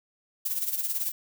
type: noise with tremolo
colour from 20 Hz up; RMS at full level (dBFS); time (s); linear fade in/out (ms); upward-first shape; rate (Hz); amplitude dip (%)
violet; -27; 0.45-1.12; 10; sine; 18; 65
effects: none